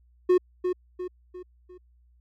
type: tone with echo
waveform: triangle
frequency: 362.9 Hz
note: F#4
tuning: 34 cents flat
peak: -14 dBFS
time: 0.29-0.38 s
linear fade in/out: 10 ms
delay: 350 ms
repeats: 4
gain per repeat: -7 dB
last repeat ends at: 1.78 s
effects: added 60 Hz sine -57 dBFS peak until 2.2 s